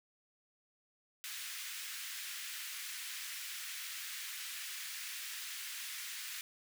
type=high-pass noise; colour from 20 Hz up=pink; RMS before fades=-44 dBFS; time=1.24-6.41 s; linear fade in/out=0 ms; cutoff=1700 Hz; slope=24 dB/octave; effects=none